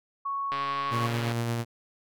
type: tone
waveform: sine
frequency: 1108.7 Hz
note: C#6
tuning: in tune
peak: -28 dBFS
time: 0.25-1.07 s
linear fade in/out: 10 ms
type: click train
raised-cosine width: 0.3 ms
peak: -19 dBFS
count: 113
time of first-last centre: 0.52-1.32 s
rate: 140 Hz
type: tone with tremolo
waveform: sawtooth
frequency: 117.4 Hz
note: A#2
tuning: 13 cents sharp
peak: -22 dBFS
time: 0.9-1.65 s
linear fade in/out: 50 ms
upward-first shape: sine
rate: 8.6 Hz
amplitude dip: 25%
effects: none